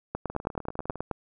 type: two click trains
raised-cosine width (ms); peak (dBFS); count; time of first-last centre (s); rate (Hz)
1; -15 / -23; 10 / 14; 0.15-1.113 / 0.3-0.957; 9.35 / 19.8
effects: none